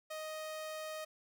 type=tone; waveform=sawtooth; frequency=624 Hz; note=D#5; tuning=5 cents sharp; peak=-37 dBFS; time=0.1-1.05 s; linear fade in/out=10 ms; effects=none